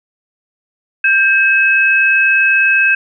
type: tone pair together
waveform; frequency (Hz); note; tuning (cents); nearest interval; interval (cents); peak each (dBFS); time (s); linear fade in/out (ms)
sine; 1580.1 / 2572; G6 / E7; +13 / -43; minor sixth; 844; -11; 1.04-2.95; 5
effects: none